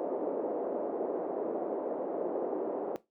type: band-pass noise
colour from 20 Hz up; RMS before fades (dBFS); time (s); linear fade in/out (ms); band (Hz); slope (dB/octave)
white; -34; 0-2.96; 0; 320 to 580; 24
effects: noise-tail reverb RT60 0.2 s tail -17 dB re dry